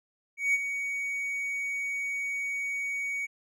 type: tone with ADSR envelope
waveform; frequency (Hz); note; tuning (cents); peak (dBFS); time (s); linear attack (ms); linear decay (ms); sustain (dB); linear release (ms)
triangle; 2245; C#7; +21; -19; 0.37-3.27; 170; 31; -9; 24
effects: none